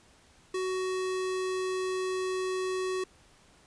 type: tone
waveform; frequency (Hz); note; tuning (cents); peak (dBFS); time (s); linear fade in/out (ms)
square; 372.9; F#4; +14; -30; 0.54-3.04; 5
effects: pink hiss -60 dBFS RMS until 3.66 s + resampled to 22050 Hz